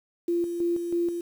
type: tone with tremolo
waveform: sine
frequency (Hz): 344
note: F4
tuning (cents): -26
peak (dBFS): -22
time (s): 0.28-1.21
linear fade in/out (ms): 5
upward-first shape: square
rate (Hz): 3.1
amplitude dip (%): 50
effects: 8-bit